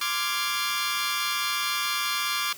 15% pulse chord, D half-diminished seventh, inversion third, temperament equal, 1046.5 / 1174.7 / 1396.9 / 1661.2 Hz, C6 / D6 / F6 / Ab6, 0 / 0 / 0 / 0 cents, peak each -27 / -22 / -26 / -26 dBFS, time 0.01-2.53 s, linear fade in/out 5 ms, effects white hiss -44 dBFS RMS until 2.57 s

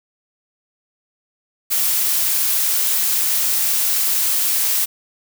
blue noise, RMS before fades -18 dBFS, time 1.7-4.86 s, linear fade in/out 20 ms, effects none

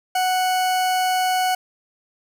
40% pulse tone, 740 Hz, F#5, in tune, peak -17 dBFS, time 0.15-1.55 s, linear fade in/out 5 ms, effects none

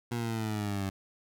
20% pulse linear sweep, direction down, 120 to 95.6 Hz, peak -26 dBFS, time 0.11-0.9 s, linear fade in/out 10 ms, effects none

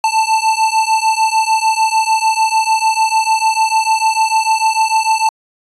square beating tone pair, 880 / 886.7 Hz, A5 / A5, 0 / +13 cents, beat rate 6.7 Hz, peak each -15 dBFS, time 0.04-5.29 s, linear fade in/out 2 ms, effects resampled to 24000 Hz

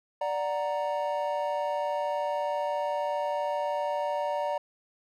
triangle chord, D augmented, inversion none, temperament equal, 587.3 / 740 / 932.3 Hz, D5 / F#5 / A#5, 0 / 0 / 0 cents, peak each -28 / -33 / -30 dBFS, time 0.21-4.58 s, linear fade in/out 5 ms, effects none

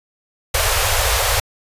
pink band-stop noise, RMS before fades -17 dBFS, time 0.54-1.4 s, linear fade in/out 5 ms, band 100 to 460 Hz, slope 48 dB/octave, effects resampled to 32000 Hz

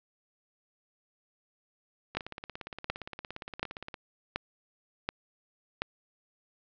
two click trains, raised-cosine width 0.3 ms, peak -23 / -13 dBFS, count 32 / 6, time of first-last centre 2.15-3.942 / 2.17-5.82 s, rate 17.3 / 1.37 Hz, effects low-pass 5000 Hz 12 dB/octave

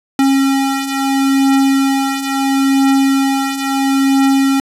square beating tone pair, 271.1 / 271.84 Hz, C#4 / C#4, -38 / -34 cents, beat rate 0.74 Hz, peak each -18 / -13 dBFS, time 0.19-4.6 s, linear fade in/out 2 ms, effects resampled to 32000 Hz

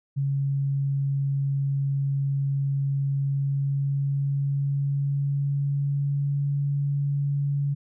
sine tone with pitch glide, 138.59 to 141.67 Hz, C#3 to C#3, 0 to +38 cents, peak -22 dBFS, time 0.16-7.75 s, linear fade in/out 20 ms, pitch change +38 cents, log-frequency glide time 3.13-6.49 s, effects none

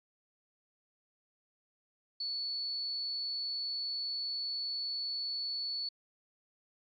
sine tone, 4435 Hz, C#8, in tune, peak -34 dBFS, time 2.2-5.89 s, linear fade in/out 5 ms, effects AAC 48 kbps

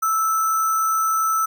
sine tone with sample-and-hold, 1318.5 Hz, E6, in tune, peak -17 dBFS, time 0.02-1.46 s, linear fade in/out 10 ms, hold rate 7350 Hz, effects none

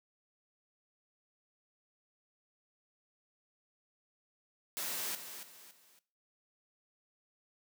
white noise with echo, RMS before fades -38 dBFS, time 4.77-5.15 s, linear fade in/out 0 ms, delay 280 ms, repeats 3, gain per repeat -9 dB, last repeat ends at 5.99 s, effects noise-tail reverb RT60 0.4 s tail -18 dB re dry + high-pass 200 Hz 12 dB/octave

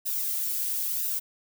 violet noise with flanger, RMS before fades -29 dBFS, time 0.05-1.2 s, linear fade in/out 20 ms, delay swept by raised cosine 0.9 to 2.5 ms, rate 1 Hz, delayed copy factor -0.55, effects none

